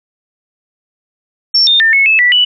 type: tone with pitch steps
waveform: sine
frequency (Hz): 5440 / 3636 / 1797 / 2195 / 2608 / 1961 / 2960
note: F8 / A#7 / A6 / C#7 / E7 / B6 / F#7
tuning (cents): -46 / -44 / +36 / -18 / -19 / -13 / 0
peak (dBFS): -6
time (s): 1.54-2.45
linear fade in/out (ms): 10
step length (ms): 130
effects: none